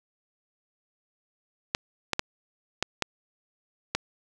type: clicks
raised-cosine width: 0.2 ms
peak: -7 dBFS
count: 6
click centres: 1.749 / 2.133 / 2.194 / 2.826 / 3.023 / 3.95 s
effects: none